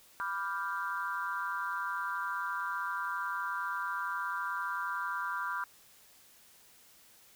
sine chord, G dominant seventh, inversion first, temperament equal, 987.8 / 1174.7 / 1396.9 / 1568 Hz, B5 / D6 / F6 / G6, 0 / 0 / 0 / 0 cents, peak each -38 / -38 / -37 / -39 dBFS, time 0.2-5.64 s, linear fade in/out 0 ms, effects tanh soft clip ceiling -22 dBFS + white hiss -60 dBFS RMS until 7.35 s

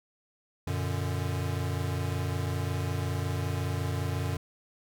square chord, Gb augmented, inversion none, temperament equal with one note detuned, 92.5 / 117.9 / 146.83 Hz, Gb2 / Bb2 / D3, 0 / +20 / 0 cents, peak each -32 / -36 / -35 dBFS, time 0.67-4.37 s, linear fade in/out 5 ms, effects none

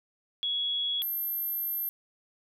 sine tone pair in turn, 3350 / 12648 Hz, G#7 / G9, +14 / +14 cents, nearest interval octave + major seventh, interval 2300 cents, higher second, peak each -27 / -29 dBFS, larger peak first, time 0.43-1.02 / 1.02-1.89 s, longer second, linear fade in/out 0 ms, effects none

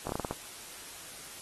slowing click train, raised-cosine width 1 ms, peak -19 dBFS, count 7, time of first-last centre 0.07-0.31 s, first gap 23 ms, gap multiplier 1.22, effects white hiss -46 dBFS RMS until 1.41 s + AAC 32 kbps

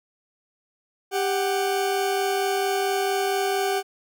40% pulse tone pair together, 395.2 / 746 Hz, G4 / F#5, +14 / +14 cents, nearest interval major seventh, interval 1100 cents, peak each -23 / -25 dBFS, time 1.11-3.83 s, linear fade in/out 50 ms, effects none

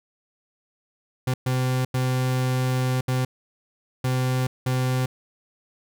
40% pulse tone bursts at uneven times, 128.2 Hz, C3, 35 cents flat, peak -20 dBFS, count 6, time 1.27-1.34 / 1.46-1.85 / 1.94-3.01 / 3.08-3.25 / 4.04-4.47 / 4.66-5.06 s, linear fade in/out 5 ms, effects none

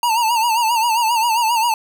square tone with vibrato, 918 Hz, A#5, 27 cents flat, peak -15 dBFS, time 0.03-1.74 s, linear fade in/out 2 ms, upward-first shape sine, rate 7.5 Hz, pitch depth 91 cents each way, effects none

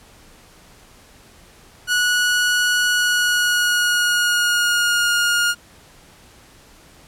sawtooth tone with pitch glide, 1464 to 1424.8 Hz, F#6 to F6, -19 to +34 cents, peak -12 dBFS, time 1.87-5.55 s, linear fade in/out 50 ms, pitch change -47 cents, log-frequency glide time 2.84-5.11 s, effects pink hiss -48 dBFS RMS until 7.07 s + low-pass 12000 Hz 12 dB/octave

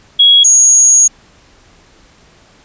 sine tone pair in turn, 3322 / 6644 Hz, G#7 / G#8, 0 / 0 cents, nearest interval octave, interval 1200 cents, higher second, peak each -3 dBFS, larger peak neither, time 0.19-0.44 / 0.44-1.08 s, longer second, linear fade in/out 10 ms, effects pink hiss -46 dBFS RMS until 2.64 s + resampled to 16000 Hz

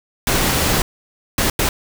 pink noise bursts at uneven times, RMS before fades -17 dBFS, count 3, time 0.27-0.82 / 1.38-1.5 / 1.59-1.69 s, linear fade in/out 2 ms, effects none

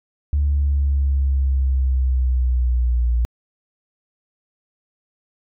sine linear sweep, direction down, 72.5 to 58.8 Hz, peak -14 dBFS, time 0.33-3.25 s, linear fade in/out 0 ms, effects tanh soft clip ceiling -11 dBFS

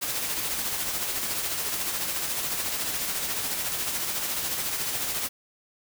white noise with tremolo, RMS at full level -28 dBFS, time 0.01-5.29 s, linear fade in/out 20 ms, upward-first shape sine, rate 14 Hz, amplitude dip 35%, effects none

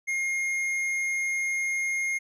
triangle tone with tanh clipping, 2136 Hz, C7, 35 cents sharp, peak -27 dBFS, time 0.07-2.19 s, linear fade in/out 20 ms, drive 13 dB, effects none

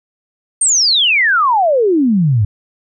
sine exponential sweep, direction down, 8940 to 97.1 Hz, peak -9 dBFS, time 0.61-2.45 s, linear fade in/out 5 ms, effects none

